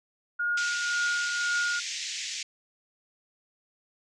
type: tone with tremolo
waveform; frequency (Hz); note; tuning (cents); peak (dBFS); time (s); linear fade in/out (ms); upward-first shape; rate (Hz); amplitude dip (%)
sine; 1429; F6; +39; -24; 0.39-1.8; 10; triangle; 1.9; 45
type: band-pass noise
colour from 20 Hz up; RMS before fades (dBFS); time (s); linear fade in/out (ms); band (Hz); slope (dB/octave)
white; -35; 0.57-2.43; 5; 1900 to 7100; 48
effects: none